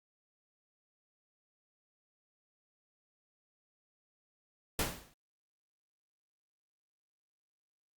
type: noise with exponential decay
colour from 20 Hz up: pink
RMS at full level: -29 dBFS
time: 4.79-5.14 s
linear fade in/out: 2 ms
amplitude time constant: 75 ms
effects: Opus 48 kbps